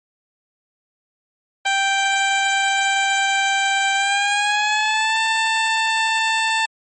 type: tone with pitch glide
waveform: 15% pulse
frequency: 784 to 890.2 Hz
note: G5 to A5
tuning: 0 to +20 cents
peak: -10 dBFS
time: 1.65-6.66 s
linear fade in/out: 10 ms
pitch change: +220 cents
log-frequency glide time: 3.95-5.19 s
effects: MP3 32 kbps